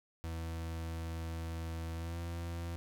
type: tone with pitch glide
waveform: 40% pulse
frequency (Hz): 82.2 to 84.76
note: E2 to E2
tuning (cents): -4 to +49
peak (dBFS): -37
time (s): 0.24-2.76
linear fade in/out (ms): 0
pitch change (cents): +53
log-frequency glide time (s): 1.95-2.18
effects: none